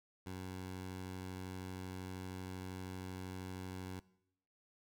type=tone; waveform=15% pulse; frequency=92.8 Hz; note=F#2; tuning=6 cents sharp; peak=-37 dBFS; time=0.26-4 s; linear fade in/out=5 ms; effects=noise-tail reverb RT60 0.8 s tail -21 dB re dry